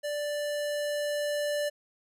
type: tone with level ramp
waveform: square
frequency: 587.3 Hz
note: D5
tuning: in tune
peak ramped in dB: -31 to -28 dBFS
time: 0.03-1.7 s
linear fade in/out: 20 ms
effects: resampled to 32000 Hz